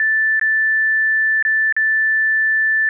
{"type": "tone with dropouts", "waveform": "sine", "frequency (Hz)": 1760, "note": "A6", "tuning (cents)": 0, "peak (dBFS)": -13, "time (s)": [0, 2.89], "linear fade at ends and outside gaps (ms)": 1, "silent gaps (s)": [[0.396, 0.413], [1.426, 1.45], [1.725, 1.765]], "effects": []}